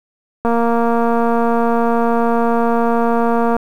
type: click train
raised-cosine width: 1 ms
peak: -4 dBFS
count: 727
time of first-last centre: 0.45-3.566 s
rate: 233 Hz
effects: 7-bit